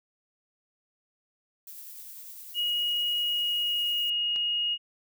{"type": "noise with tremolo", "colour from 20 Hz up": "violet", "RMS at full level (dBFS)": -43, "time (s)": [1.67, 4.1], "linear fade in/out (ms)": 2, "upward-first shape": "triangle", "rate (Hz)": 10, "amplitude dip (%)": 25}
{"type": "tone with pitch glide", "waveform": "sine", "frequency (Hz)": [2888, 2871], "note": ["F#7", "F7"], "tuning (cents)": [-43, 47], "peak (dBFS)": -25, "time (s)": [2.54, 4.78], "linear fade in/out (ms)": 50, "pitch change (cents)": -10, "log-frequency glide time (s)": [3.2, 4.12]}
{"type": "click", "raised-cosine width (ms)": 0.2, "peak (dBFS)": -26, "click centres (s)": 4.361}
{"effects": []}